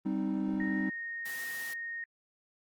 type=chord; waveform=triangle; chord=C minor; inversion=second; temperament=equal; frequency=196 / 261.6 / 311.1 Hz; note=G3 / C4 / Eb4; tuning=0 / 0 / 0 cents; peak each=-31 / -33 / -32 dBFS; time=0.05-0.9 s; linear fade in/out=10 ms
type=tone; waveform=sine; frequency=1855 Hz; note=A#6; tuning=9 cents flat; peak=-36 dBFS; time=0.6-2.04 s; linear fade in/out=2 ms
type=high-pass noise; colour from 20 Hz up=white; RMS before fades=-45 dBFS; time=1.25-1.74 s; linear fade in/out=10 ms; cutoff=110 Hz; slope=24 dB/octave
effects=Opus 24 kbps